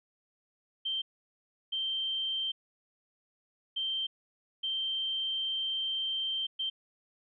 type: tone bursts at uneven times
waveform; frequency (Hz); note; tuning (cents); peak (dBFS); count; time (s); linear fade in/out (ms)
sine; 3136; G7; 0; -30; 5; 0.85-1.02 / 1.72-2.52 / 3.76-4.07 / 4.63-6.47 / 6.59-6.7; 10
effects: none